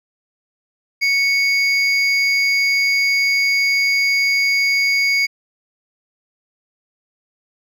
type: tone pair together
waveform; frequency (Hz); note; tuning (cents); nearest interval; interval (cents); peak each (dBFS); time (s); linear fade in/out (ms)
triangle; 2217 / 4819; C#7 / D8; 0 / +44; octave + minor second; 1344; -13 / -20; 1.01-5.27; 20
effects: none